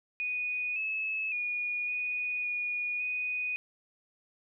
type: tone with pitch steps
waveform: sine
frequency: 2476 / 2594 / 2448 / 2471 / 2451 / 2484 Hz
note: D#7 / E7 / D#7 / D#7 / D#7 / D#7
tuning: -9 / -28 / -29 / -13 / -27 / -3 cents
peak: -30 dBFS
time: 0.2-3.56 s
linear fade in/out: 0 ms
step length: 560 ms
effects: none